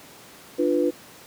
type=chord; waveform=sine; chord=B diminished; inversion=first; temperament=equal with one note detuned; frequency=296 / 349.2 / 493.9 Hz; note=D4 / F4 / B4; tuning=+14 / 0 / 0 cents; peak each=-23 dBFS; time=0.58-0.91 s; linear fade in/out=20 ms; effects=pink hiss -46 dBFS RMS until 1.26 s + high-pass 150 Hz 12 dB/octave